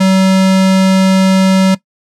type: tone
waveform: square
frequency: 190 Hz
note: F#3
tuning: 46 cents sharp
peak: -7 dBFS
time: 0-1.75 s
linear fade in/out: 10 ms
effects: noise-tail reverb RT60 0.1 s tail -18 dB re dry + low-pass 9000 Hz 12 dB/octave